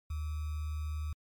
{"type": "tone with sample-and-hold", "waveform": "sine", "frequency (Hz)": 76.4, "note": "D#2", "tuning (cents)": -31, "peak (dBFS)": -33, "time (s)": [0.1, 1.13], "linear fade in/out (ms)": 5, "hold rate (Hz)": 1225, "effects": ["MP3 96 kbps"]}